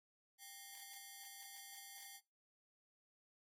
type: ring-modulated tone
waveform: 5% pulse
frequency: 1322 Hz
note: E6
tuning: 5 cents sharp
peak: -38 dBFS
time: 0.38-2.21 s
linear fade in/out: 50 ms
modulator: 531 Hz
effects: noise-tail reverb RT60 0.3 s tail -24 dB re dry + AAC 48 kbps